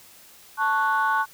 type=chord; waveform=sine; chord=F# minor; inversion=first; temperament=equal; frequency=880 / 1108.7 / 1480 Hz; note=A5 / C#6 / F#6; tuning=0 / 0 / 0 cents; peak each=-23 dBFS; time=0.57-1.26 s; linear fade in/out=50 ms; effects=tanh soft clip ceiling -13 dBFS + white hiss -50 dBFS RMS until 1.33 s